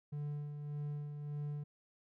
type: tone with tremolo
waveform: triangle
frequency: 146.83 Hz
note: D3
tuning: in tune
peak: -35 dBFS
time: 0.12-1.64 s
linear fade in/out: 10 ms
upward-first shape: sine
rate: 1.7 Hz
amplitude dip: 45%
effects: none